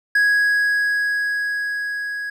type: tone with level ramp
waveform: triangle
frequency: 1661.2 Hz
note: G#6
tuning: in tune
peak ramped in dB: -11 to -23 dBFS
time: 0.15-2.3 s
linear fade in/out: 5 ms
effects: none